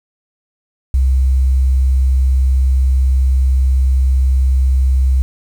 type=tone; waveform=sine; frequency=65.41 Hz; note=C2; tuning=in tune; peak=-9 dBFS; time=0.94-5.22 s; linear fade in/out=0 ms; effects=7-bit